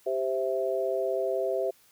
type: chord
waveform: sine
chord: C major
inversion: second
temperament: equal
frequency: 392 / 523.3 / 659.3 Hz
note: G4 / C5 / E5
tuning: 0 / 0 / 0 cents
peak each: -30 dBFS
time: 0.06-1.71 s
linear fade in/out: 10 ms
effects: white hiss -61 dBFS RMS until 1.91 s